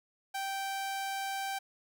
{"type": "tone", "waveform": "sawtooth", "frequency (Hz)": 781, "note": "G5", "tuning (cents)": -7, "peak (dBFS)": -30, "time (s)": [0.34, 1.59], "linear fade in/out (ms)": 10, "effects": []}